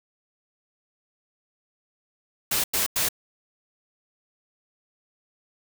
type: noise bursts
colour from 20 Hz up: white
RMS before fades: -24 dBFS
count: 3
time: 2.51-3.088 s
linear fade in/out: 5 ms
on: 130 ms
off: 94 ms
effects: none